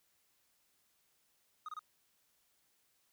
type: tone bursts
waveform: triangle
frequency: 1247 Hz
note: D#6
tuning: 3 cents sharp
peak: -39 dBFS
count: 3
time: 1.66-1.792 s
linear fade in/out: 2 ms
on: 26 ms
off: 27 ms
effects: white hiss -75 dBFS RMS until 3.12 s